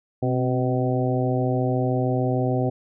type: harmonic tone with a mistuned harmonic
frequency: 126.5 Hz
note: B2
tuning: 42 cents sharp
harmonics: 1 / 2 / 3 / 4 / 5 / 6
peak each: -23 / -26 / -28 / -29 / -30 / -31 dBFS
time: 0.22-2.7 s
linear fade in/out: 10 ms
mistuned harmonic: 2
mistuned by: +48 cents
effects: none